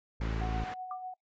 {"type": "harmonic tone", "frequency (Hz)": 55, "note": "A1", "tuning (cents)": 0, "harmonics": [1, 2, 3, 4, 5, 6, 7, 8], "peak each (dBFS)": [-32, -38, -42, -44, -46, -48, -49, -50], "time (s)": [0.2, 0.64], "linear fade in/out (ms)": 5}
{"type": "low-pass noise", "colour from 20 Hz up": "white", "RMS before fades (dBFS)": -44, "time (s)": [0.21, 0.74], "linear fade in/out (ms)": 2, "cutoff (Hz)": 1700, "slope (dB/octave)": 12}
{"type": "tone with tremolo", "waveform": "sine", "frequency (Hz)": 740, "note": "F#5", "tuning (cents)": 0, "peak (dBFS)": -36, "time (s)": [0.41, 1.14], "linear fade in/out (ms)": 5, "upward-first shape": "sine", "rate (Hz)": 8, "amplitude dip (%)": 40}
{"type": "tone with exponential decay", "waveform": "sine", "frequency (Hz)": 1185, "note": "D6", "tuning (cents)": 15, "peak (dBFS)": -34, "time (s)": [0.91, 1.03], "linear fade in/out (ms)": 2, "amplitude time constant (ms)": 25}
{"effects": ["noise-tail reverb RT60 0.1 s tail -22 dB re dry", "resampled to 16000 Hz"]}